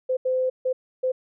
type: tone bursts at uneven times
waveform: sine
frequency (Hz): 514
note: C5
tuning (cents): -31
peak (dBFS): -20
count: 4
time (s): 0.09-0.17 / 0.25-0.5 / 0.65-0.73 / 1.03-1.12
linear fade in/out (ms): 10
effects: none